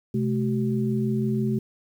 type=tone cluster; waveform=sine; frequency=128.8 / 214.9 / 378.7 Hz; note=C3 / A3 / F#4; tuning=-27 / -41 / +40 cents; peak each=-26 / -24 / -30 dBFS; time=0.14-1.59 s; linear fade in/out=5 ms; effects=9-bit